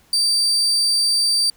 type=tone; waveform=35% pulse; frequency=4659 Hz; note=D8; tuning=15 cents flat; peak=-14 dBFS; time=0.13-1.5 s; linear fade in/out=2 ms; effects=pink hiss -55 dBFS RMS until 1.56 s

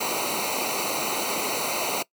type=noise with comb filter; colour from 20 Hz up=pink; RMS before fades=-27 dBFS; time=0-2.03 s; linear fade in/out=10 ms; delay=0.59 ms; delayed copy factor=-0.95; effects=noise-tail reverb RT60 0.1 s tail -21 dB re dry + high-pass 200 Hz 12 dB/octave

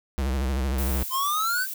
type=tone with vibrato; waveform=square; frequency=66.3 Hz; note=C2; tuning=23 cents sharp; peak=-24 dBFS; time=0.18-1.03 s; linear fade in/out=0 ms; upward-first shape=sine; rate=13 Hz; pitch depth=110 cents each way
type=noise; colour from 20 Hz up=violet; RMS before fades=-33 dBFS; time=0.78-1.74 s; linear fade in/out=5 ms
type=exponential sweep; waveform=square; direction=up; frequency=1020 to 1568 Hz; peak=-24 dBFS; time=1.1-1.67 s; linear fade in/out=50 ms
effects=none

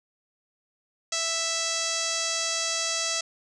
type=tone with low-pass filter; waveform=5% pulse; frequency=659.3 Hz; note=E5; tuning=in tune; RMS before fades=-28 dBFS; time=1.12-3.21 s; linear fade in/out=5 ms; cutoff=6600 Hz; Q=2.2; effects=none

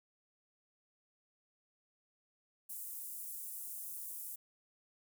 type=high-pass noise; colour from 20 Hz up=pink; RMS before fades=-45 dBFS; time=2.69-4.36 s; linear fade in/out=10 ms; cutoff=9700 Hz; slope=24 dB/octave; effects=none

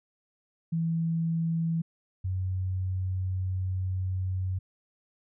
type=tone pair in turn; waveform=sine; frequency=164.81 / 93.17 Hz; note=E3 / F#2; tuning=0 / +13 cents; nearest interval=minor seventh; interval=987 cents; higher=first; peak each=-25 / -27 dBFS; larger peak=first; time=0.72-1.82 / 2.24-4.59 s; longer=second; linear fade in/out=10 ms; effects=none

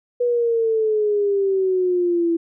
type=exponential sweep; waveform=sine; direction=down; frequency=490 to 332.1 Hz; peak=-16 dBFS; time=0.2-2.37 s; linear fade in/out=10 ms; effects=none

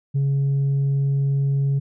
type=tone; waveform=sine; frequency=138.59 Hz; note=C#3; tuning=in tune; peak=-15 dBFS; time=0.14-1.8 s; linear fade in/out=20 ms; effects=tanh soft clip ceiling -16 dBFS

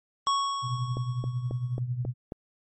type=tone with exponential decay; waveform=square; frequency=1108.7 Hz; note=C#6; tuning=in tune; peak=-22 dBFS; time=0.27-1.79 s; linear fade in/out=0 ms; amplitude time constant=330 ms
type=tone with tremolo; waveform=sine; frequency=123.47 Hz; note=B2; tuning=in tune; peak=-24 dBFS; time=0.62-2.14 s; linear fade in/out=50 ms; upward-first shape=triangle; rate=11 Hz; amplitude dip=75%
type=click train; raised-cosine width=2 ms; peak=-21 dBFS; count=6; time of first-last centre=0.97-2.321 s; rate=3.7 Hz
effects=MP3 32 kbps

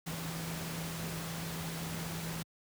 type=tone in noise; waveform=sine; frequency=164.81 Hz; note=E3; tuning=in tune; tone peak=-39 dBFS; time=0.06-2.43 s; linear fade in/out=10 ms; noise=pink; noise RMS=-41 dBFS; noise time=0.06-2.43 s; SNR=-1 dB; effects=high-pass 80 Hz 12 dB/octave

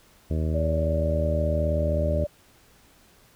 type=harmonic tone; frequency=79 Hz; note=D#2; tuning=27 cents sharp; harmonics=1 / 2 / 3 / 4 / 5 / 6 / 7 / 8; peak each=-24 / -30 / -34 / -36 / -38 / -40 / -41 / -42 dBFS; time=0.3-2.25 s; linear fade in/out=10 ms
type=tone with pitch glide; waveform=sine; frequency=576 to 588.8 Hz; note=D5 to D5; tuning=-34 to +4 cents; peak=-26 dBFS; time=0.54-2.27 s; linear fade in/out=10 ms; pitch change=+38 cents; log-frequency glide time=0.77-1.49 s
effects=pink hiss -57 dBFS RMS until 3.35 s

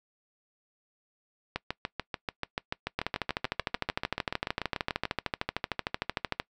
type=two click trains; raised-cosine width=0.3 ms; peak=-12 / -14 dBFS; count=46 / 25; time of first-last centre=2.99-6.399 / 1.56-5.053 s; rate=13.2 / 6.87 Hz; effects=noise-tail reverb RT60 0.1 s tail -22 dB re dry

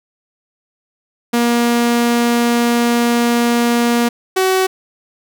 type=tone pair in turn; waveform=sawtooth; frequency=237.3 / 376.7 Hz; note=A#3 / F#4; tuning=+31 / +31 cents; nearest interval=minor sixth; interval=800 cents; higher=second; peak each=-8 dBFS; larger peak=neither; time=1.33-4.09 / 4.36-4.67 s; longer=first; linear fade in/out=10 ms; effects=none

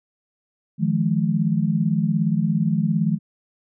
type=tone cluster; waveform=sine; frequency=156.3 / 173.7 / 212.6 Hz; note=D#3 / F3 / G#3; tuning=+8 / -9 / +41 cents; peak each=-22 dBFS; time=0.78-3.19 s; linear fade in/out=50 ms; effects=none

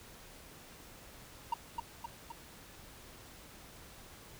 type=tone with echo; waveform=triangle; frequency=932.3 Hz; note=A#5; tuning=in tune; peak=-27 dBFS; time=1.52-1.54 s; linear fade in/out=5 ms; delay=260 ms; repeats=3; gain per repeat=-4 dB; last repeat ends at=2.32 s; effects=pink hiss -54 dBFS RMS until 4.39 s

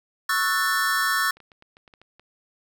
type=chord; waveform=square; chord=F# minor seventh; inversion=second; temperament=equal with one note detuned; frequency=1108.7 / 1318.5 / 1480 / 1774.3 Hz; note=C#6 / E6 / F#6 / A6; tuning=0 / 0 / 0 / +14 cents; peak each=-28 / -28 / -28 / -25 dBFS; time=0.29-1.31 s; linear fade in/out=5 ms
type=clicks; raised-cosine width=0.3 ms; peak=-34 dBFS; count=11; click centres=1.196 / 1.303 / 1.37 / 1.403 / 1.518 / 1.624 / 1.769 / 1.878 / 1.938 / 2.016 / 2.196 s
effects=none

